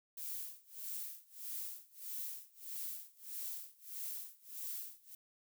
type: noise with tremolo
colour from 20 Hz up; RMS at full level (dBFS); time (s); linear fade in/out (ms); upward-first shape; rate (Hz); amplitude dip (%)
violet; -42; 0.17-5.15; 5; sine; 1.6; 95
effects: none